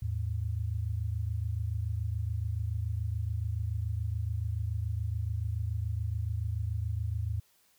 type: tone pair together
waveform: sine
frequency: 80.7 / 107.72 Hz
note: E2 / A2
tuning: -36 / -36 cents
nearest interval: perfect fourth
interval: 500 cents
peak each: -33 / -32 dBFS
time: 0.02-7.4 s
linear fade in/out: 5 ms
effects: white hiss -67 dBFS RMS until 7.78 s